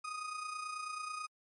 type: tone with amplitude modulation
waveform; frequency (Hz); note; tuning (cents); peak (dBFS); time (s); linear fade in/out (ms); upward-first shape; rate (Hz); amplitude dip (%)
35% pulse; 1244.5; D#6; 0; -35; 0.04-1.27; 10; sine; 29.2; 55
effects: MP3 48 kbps